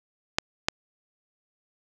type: clicks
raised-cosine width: 0.2 ms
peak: -4 dBFS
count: 2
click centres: 0.385 / 0.685 s
effects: none

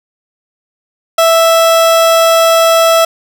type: tone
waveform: 30% pulse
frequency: 659.3 Hz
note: E5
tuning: in tune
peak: -3 dBFS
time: 1.18-3.05 s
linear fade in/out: 5 ms
effects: none

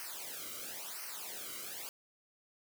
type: noise with flanger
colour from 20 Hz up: white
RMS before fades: -44 dBFS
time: 0-1.89 s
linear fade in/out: 0 ms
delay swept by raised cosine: 0.27 to 1.17 ms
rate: 0.97 Hz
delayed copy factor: -0.95
effects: none

